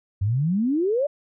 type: exponential sweep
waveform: sine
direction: up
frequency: 92.7 to 603 Hz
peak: -19 dBFS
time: 0.21-1.07 s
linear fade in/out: 10 ms
effects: none